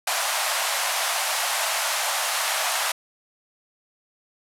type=band-pass noise; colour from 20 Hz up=pink; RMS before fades=-25 dBFS; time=0.07-2.92 s; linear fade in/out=5 ms; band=620 to 13000 Hz; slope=48 dB/octave; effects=none